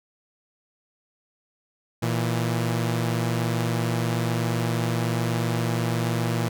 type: tone pair together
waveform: sawtooth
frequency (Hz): 116.91 / 164.81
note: A#2 / E3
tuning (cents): +5 / 0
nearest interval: tritone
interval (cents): 595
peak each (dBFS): -20 / -24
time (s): 2.02-6.49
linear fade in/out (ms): 10
effects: none